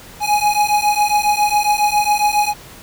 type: beating tone pair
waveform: square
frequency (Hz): 830.6 / 837.9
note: G#5 / G#5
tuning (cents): 0 / +15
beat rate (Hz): 7.3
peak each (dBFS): -17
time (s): 0.2-2.54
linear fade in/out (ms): 50
effects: pink hiss -39 dBFS RMS until 2.82 s